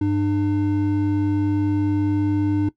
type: tone pair together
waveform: triangle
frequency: 100.3 / 300.8 Hz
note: G2 / D4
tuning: +40 / +42 cents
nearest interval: octave + perfect fifth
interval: 1902 cents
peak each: -21 / -16 dBFS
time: 0.01-2.69 s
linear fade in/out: 5 ms
effects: noise-tail reverb RT60 0.1 s tail -17 dB re dry